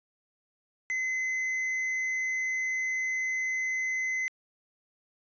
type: tone with hard clipping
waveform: sine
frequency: 2044 Hz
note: C7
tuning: 41 cents flat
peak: -29 dBFS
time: 0.9-4.28 s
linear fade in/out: 0 ms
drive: 4 dB
effects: resampled to 16000 Hz